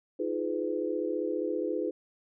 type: chord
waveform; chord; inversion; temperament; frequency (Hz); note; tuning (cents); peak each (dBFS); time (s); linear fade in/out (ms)
sine; F half-diminished seventh; third; just; 314.3 / 349.2 / 419.1 / 502.9; Eb4 / F4 / Ab4 / Cb5; +18 / 0 / +16 / +31; -34; 0.19-1.91; 10
effects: none